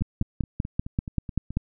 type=two click trains; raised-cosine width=5 ms; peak=-11 / -21 dBFS; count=9 / 8; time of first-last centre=0.02-1.57 / 0.01-1.506 s; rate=5.16 / 4.68 Hz; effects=none